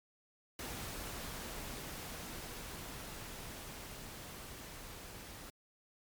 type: noise with level ramp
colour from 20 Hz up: pink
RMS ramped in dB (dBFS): -43 to -50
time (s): 0.59-5.5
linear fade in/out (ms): 2
effects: MP3 96 kbps